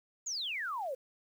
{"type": "exponential sweep", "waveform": "sine", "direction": "down", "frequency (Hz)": [7040, 493.9], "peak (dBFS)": -34, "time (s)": [0.26, 0.95], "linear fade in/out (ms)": 10, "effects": ["10-bit"]}